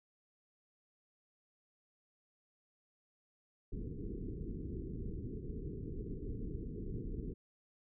pink low-pass noise, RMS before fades -42 dBFS, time 3.72-7.34 s, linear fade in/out 10 ms, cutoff 450 Hz, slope 96 dB/octave, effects none

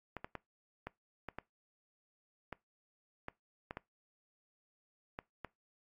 clicks, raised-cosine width 0.5 ms, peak -26 dBFS, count 12, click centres 0.167 / 0.245 / 0.353 / 0.87 / 1.287 / 1.386 / 2.527 / 3.284 / 3.709 / 3.771 / 5.189 / 5.447 s, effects noise-tail reverb RT60 0.2 s tail -22 dB re dry + AAC 48 kbps

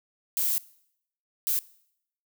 violet noise bursts at uneven times, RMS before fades -26 dBFS, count 2, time 0.37-0.58 / 1.47-1.59 s, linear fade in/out 0 ms, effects noise-tail reverb RT60 0.7 s tail -21 dB re dry

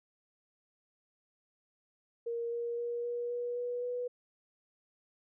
sine tone with pitch steps, 467.9 / 471.7 / 475.5 / 479.4 / 483.3 / 487.2 / 491.2 Hz, A#4 / A#4 / A#4 / A#4 / B4 / B4 / B4, +6 / +20 / +34 / +48 / -38 / -24 / -9 cents, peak -33 dBFS, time 2.26-4.08 s, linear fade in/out 10 ms, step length 260 ms, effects none

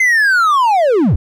triangle linear sweep, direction down, 2093 to 57.2 Hz, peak -7 dBFS, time 0-1.16 s, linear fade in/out 5 ms, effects none

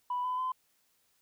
sine tone with pitch steps, 987.8 / 1005.6 / 1023.8 Hz, B5 / B5 / C6, 0 / +31 / -38 cents, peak -29 dBFS, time 0.1-0.52 s, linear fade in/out 5 ms, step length 140 ms, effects tanh soft clip ceiling -26 dBFS + white hiss -72 dBFS RMS until 1.21 s

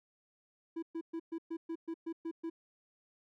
triangle tone bursts, 329.6 Hz, E4, in tune, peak -34 dBFS, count 10, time 0.76-2.5 s, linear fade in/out 10 ms, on 66 ms, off 120 ms, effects none

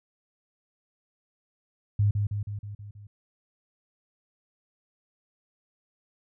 sine tone with echo, 102.9 Hz, G#2, 16 cents flat, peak -19 dBFS, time 1.99-2.11 s, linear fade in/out 5 ms, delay 160 ms, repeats 6, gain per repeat -4 dB, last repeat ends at 3.07 s, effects none

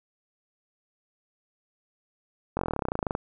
slowing click train, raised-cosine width 1 ms, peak -13 dBFS, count 20, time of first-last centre 2.57-3.151 s, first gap 21 ms, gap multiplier 1.04, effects none

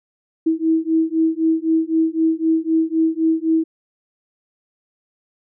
sine beating tone pair, 320.9 / 324.8 Hz, E4 / E4, -46 / -26 cents, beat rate 3.9 Hz, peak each -18 dBFS, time 0.46-3.64 s, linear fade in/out 10 ms, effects none

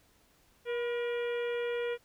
harmonic tone with a mistuned harmonic, 477.2 Hz, A#4, 41 cents sharp, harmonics 1 / 2 / 3 / 4 / 5 / 6 / 7, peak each -31 / -48 / -44 / -45 / -45 / -51 / -51 dBFS, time 0.65-1.98 s, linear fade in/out 50 ms, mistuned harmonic 2, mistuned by +66 cents, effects pink hiss -66 dBFS RMS until 2.04 s

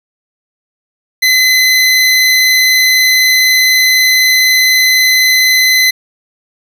25% pulse tone, 2031 Hz, B6, 48 cents sharp, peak -3 dBFS, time 1.22-5.91 s, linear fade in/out 10 ms, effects none

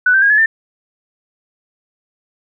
sine tone with pitch steps, 1488 / 1558.4 / 1632.1 / 1709.3 / 1790.1 Hz, F#6 / G6 / G#6 / G#6 / A6, +9 / -11 / -31 / +49 / +29 cents, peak -8 dBFS, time 0.06-0.46 s, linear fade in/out 5 ms, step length 80 ms, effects none

